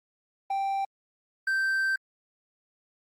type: tone pair in turn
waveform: triangle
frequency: 784 / 1560.3 Hz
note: G5 / G6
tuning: 0 / -9 cents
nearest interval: octave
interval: 1191 cents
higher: second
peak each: -24 / -22 dBFS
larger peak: second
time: 0.5-0.85 / 1.47-1.96 s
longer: second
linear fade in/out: 5 ms
effects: Opus 24 kbps